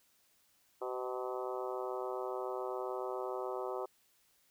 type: harmonic tone with a mistuned harmonic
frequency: 127.1 Hz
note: C3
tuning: 50 cents flat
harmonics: 3 / 4 / 5 / 6 / 7 / 8 / 9 / 10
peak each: -40 / -42 / -44 / -46 / -47 / -48 / -49 / -50 dBFS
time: 0.81-3.86 s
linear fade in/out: 10 ms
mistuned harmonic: 5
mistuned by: -25 cents
effects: white hiss -71 dBFS RMS until 4.5 s